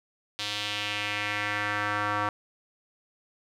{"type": "tone with band-pass filter sweep", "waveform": "square", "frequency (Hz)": 103.83, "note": "G#2", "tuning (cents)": 0, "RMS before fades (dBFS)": -30, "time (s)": [0.39, 2.29], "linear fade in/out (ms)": 0, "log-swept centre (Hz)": [3800, 1200], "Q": 2.2, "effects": []}